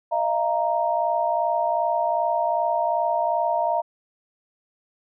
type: chord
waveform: sine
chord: Eb suspended second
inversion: none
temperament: equal with one note detuned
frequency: 622.3 / 684.9 / 932.3 Hz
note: Eb5 / F5 / Bb5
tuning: 0 / -34 / 0 cents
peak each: -26 / -23 / -24 dBFS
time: 0.11-3.82 s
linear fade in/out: 20 ms
effects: none